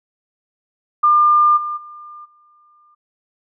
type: tone with level steps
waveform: sine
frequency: 1200 Hz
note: D6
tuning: 37 cents sharp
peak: -9 / -21 / -34 / -50 dBFS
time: 1.03-2.95 s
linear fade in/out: 10 ms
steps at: 1.56 / 1.76 / 2.24 s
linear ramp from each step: 20 ms
effects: none